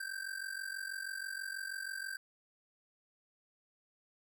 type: ring-modulated tone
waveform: square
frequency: 1568 Hz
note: G6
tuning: in tune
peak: -37 dBFS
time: 0-2.17 s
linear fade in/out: 2 ms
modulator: 23.1 Hz
effects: none